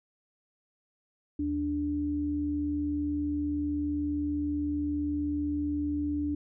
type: tone pair together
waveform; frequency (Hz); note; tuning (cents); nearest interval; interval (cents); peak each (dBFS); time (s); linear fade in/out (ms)
sine; 77.78 / 293.2; D#2 / D4; 0 / -3; octave + major seventh; 2297; -36 / -28; 1.39-6.35; 5
effects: none